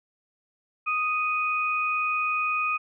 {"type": "tone pair together", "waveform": "sine", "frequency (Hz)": [1244.5, 2489], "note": ["D#6", "D#7"], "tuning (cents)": [0, 0], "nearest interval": "octave", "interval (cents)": 1200, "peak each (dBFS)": -26, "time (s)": [0.86, 2.78], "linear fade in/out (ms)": 20, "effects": []}